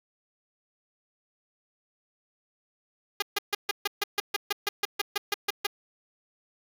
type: tone bursts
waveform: 5% pulse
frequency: 407.6 Hz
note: G#4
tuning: 32 cents flat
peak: -13 dBFS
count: 16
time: 3.2-5.668 s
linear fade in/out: 5 ms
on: 23 ms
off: 140 ms
effects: none